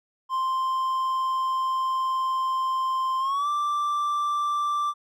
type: tone with pitch glide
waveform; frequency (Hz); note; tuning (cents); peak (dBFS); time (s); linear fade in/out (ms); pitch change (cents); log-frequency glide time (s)
triangle; 1046.5 to 1174.7; C6 to D6; 0 to 0; -21; 0.29-4.94; 50; +200; 3.19-3.48
effects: none